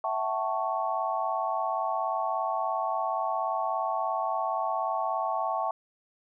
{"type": "chord", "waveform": "sine", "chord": "F# minor seventh", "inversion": "third", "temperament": "equal with one note detuned", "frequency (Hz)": [659.3, 756.4, 880, 1108.7], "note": ["E5", "F#5", "A5", "C#6"], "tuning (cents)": [0, 38, 0, 0], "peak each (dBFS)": -32, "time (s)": [0.04, 5.71], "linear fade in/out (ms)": 2, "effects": []}